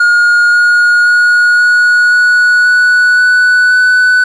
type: tone with pitch steps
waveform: triangle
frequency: 1430 / 1439.1 / 1448.3 / 1457.5 / 1466.8 / 1476.2 / 1485.6 / 1495 Hz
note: F6 / F#6 / F#6 / F#6 / F#6 / F#6 / F#6 / F#6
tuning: +41 / -48 / -37 / -26 / -15 / -4 / +7 / +17 cents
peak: -3 dBFS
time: 0-4.24 s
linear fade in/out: 5 ms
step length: 530 ms
effects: resampled to 24000 Hz + 7-bit